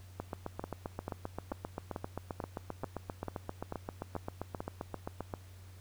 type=two click trains; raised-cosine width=1 ms; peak=-23 / -23 dBFS; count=10 / 40; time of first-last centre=0.64-4.605 / 0.2-5.338 s; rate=2.27 / 7.59 Hz; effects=added 92 Hz sine -50 dBFS peak until 5.8 s + pink hiss -61 dBFS RMS until 5.8 s